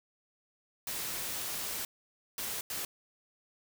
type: noise bursts at uneven times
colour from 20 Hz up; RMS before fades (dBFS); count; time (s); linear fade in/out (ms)
white; -37; 3; 0.87-1.85 / 2.38-2.61 / 2.7-2.85; 2
effects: none